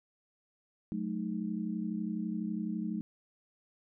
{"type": "chord", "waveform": "sine", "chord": "D# diminished", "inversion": "first", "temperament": "equal with one note detuned", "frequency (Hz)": [185, 217, 311.1], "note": ["F#3", "A3", "D#4"], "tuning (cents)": [0, -24, 0], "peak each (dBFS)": [-37, -35, -40], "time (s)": [0.92, 3.01], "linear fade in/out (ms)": 0, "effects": []}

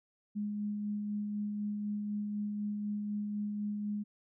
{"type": "tone with tremolo", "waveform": "sine", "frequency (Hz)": 207.7, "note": "G#3", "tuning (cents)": 0, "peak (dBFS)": -32, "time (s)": [0.35, 4.04], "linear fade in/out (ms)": 20, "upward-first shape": "sine", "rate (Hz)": 4, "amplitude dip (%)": 25, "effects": []}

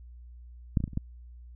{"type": "clicks", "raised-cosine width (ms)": 5, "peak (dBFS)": [-11, -21, -16, -27, -30, -16], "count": 6, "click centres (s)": [0.772, 0.804, 0.84, 0.878, 0.933, 0.974], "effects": ["added 60 Hz sine -45 dBFS peak until 1.55 s"]}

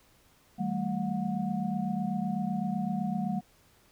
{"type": "tone cluster", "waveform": "sine", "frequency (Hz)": [158.1, 193.4, 221.3, 726], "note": ["D#3", "G3", "A3", "F#5"], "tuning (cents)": [28, -23, 10, -33], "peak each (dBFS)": [-38, -31, -33, -37], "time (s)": [0.58, 3.41], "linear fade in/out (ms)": 20, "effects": ["pink hiss -63 dBFS RMS until 3.91 s"]}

